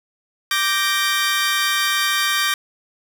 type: chord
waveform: 20% pulse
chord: G minor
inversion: second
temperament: equal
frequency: 1174.7 / 1568 / 1864.7 Hz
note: D6 / G6 / Bb6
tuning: 0 / 0 / 0 cents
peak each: -17 dBFS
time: 0.51-2.54 s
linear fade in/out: 2 ms
effects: none